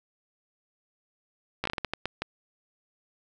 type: slowing click train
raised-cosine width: 0.3 ms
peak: -13 dBFS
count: 10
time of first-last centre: 1.64-2.22 s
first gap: 14 ms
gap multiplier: 1.36
effects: none